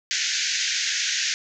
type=band-pass noise; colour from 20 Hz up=white; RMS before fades=-25 dBFS; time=0.11-1.34 s; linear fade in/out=0 ms; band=1500 to 6900 Hz; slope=96 dB/octave; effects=none